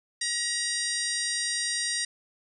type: harmonic tone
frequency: 950 Hz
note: A#5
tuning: 33 cents sharp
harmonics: 2 / 3 / 4 / 5 / 6 / 7 / 8 / 9 / 10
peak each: -33 / -44 / -36 / -33 / -34 / -42 / -42 / -33 / -42 dBFS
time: 0.21-2.05 s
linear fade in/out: 5 ms
effects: none